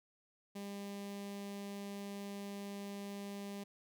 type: tone with notch filter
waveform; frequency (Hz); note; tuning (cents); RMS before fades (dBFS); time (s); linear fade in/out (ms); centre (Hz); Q
sawtooth; 200.5; G3; +39; -45; 0.55-3.64; 10; 1400; 1.8
effects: none